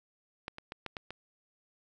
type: clicks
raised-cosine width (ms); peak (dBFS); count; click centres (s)
0.3; -21 / -27 / -24 / -21 / -22 / -25; 6; 0.481 / 0.584 / 0.721 / 0.863 / 0.968 / 1.106
effects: none